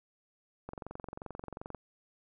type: click train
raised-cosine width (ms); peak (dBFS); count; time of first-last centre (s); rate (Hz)
1; -27; 25; 0.69-1.747; 22.7
effects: none